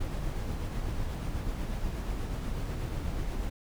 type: noise with tremolo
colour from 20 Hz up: brown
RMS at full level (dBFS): -32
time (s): 0-3.5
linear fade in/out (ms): 10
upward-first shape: sine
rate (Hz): 8.2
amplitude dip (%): 25
effects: none